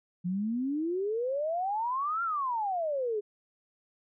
sine exponential two-way sweep, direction up then down, 172 to 1400 to 404.1 Hz, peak -28 dBFS, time 0.24-3.21 s, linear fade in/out 20 ms, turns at 2.23 s, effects none

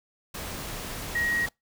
sine tone in noise, 1892 Hz, A#6, 25 cents sharp, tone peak -24 dBFS, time 1.15-1.46 s, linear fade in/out 5 ms, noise pink, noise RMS -36 dBFS, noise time 0.34-1.49 s, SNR +9 dB, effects noise-tail reverb RT60 0.2 s tail -26 dB re dry

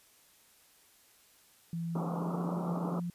sine tone with pitch glide, 167.4 to 174.01 Hz, E3 to F3, +27 to -6 cents, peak -33 dBFS, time 1.73-3.1 s, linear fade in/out 2 ms, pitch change +67 cents, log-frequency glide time 1.96-2.37 s
pink band-pass noise, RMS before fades -38 dBFS, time 1.95-3 s, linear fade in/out 5 ms, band 150 to 1300 Hz, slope 96 dB/octave
effects white hiss -63 dBFS RMS until 3.14 s + resampled to 32000 Hz

